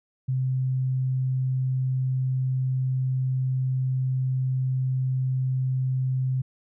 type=tone; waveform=sine; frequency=130 Hz; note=C3; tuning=11 cents flat; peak=-22 dBFS; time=0.28-6.42 s; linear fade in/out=10 ms; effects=none